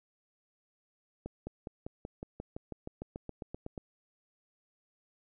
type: accelerating click train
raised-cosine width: 2 ms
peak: -26 dBFS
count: 17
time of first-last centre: 1.26-3.778 s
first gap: 210 ms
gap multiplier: 0.96
effects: none